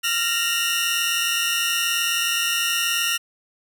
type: tone cluster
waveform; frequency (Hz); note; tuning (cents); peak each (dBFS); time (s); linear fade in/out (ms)
sawtooth; 1384 / 1853 / 2729 / 2896; F6 / A#6 / F7 / F#7; -16 / -11 / -41 / -38; -24 / -25 / -22 / -21; 0.03-3.18; 20
effects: none